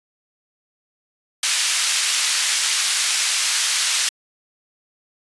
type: band-pass noise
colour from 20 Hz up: white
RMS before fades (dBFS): -20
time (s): 1.43-4.09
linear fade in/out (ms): 2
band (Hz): 1700 to 7800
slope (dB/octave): 12
effects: resampled to 24000 Hz